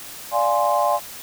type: chord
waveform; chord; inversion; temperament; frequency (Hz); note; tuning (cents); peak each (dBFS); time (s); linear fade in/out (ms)
sine; D half-diminished seventh; none; equal; 587.3 / 698.5 / 830.6 / 1046.5; D5 / F5 / Ab5 / C6; 0 / 0 / 0 / 0; -22; 0.31-1; 50
effects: white hiss -37 dBFS RMS until 1.22 s